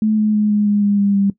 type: tone with pitch steps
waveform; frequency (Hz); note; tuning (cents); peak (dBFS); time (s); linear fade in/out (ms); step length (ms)
sine; 215.9 / 213.3 / 210.7 / 208.2 / 205.7 / 203.2 / 200.7 / 198.32; A3 / G#3 / G#3 / G#3 / G#3 / G#3 / G3 / G3; -33 / +46 / +25 / +5 / -16 / -38 / +41 / +20; -12; 0.02-1.3; 2; 160
effects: noise-tail reverb RT60 0.1 s tail -17 dB re dry